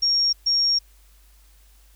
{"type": "tone bursts at uneven times", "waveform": "sine", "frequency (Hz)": 5560, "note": "F8", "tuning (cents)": -9, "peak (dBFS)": -17, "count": 2, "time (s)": [[0.02, 0.33], [0.46, 0.79]], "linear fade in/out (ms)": 10, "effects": ["added 50 Hz sine -51 dBFS peak until 1.95 s", "white hiss -59 dBFS RMS until 1.95 s"]}